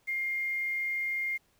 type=tone with quantisation; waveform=sine; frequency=2119 Hz; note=C7; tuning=21 cents sharp; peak=-29 dBFS; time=0.07-1.38 s; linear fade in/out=20 ms; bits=9; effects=pink hiss -69 dBFS RMS until 1.59 s